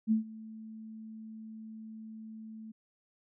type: tone with ADSR envelope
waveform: sine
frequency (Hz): 220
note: A3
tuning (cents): 0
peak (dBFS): -22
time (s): 0.07-2.72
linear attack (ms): 44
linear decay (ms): 120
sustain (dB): -21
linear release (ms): 11
effects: none